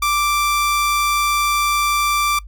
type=tone; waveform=sawtooth; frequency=1174.7 Hz; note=D6; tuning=in tune; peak=-12 dBFS; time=0.02-2.39 s; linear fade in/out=5 ms; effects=noise-tail reverb RT60 0.1 s tail -21 dB re dry + added 50 Hz sine -33 dBFS peak until 2.47 s